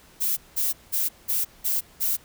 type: noise bursts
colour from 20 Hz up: violet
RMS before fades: -24 dBFS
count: 6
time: 0.2-2.17 s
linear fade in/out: 20 ms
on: 170 ms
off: 190 ms
effects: pink hiss -53 dBFS RMS until 2.24 s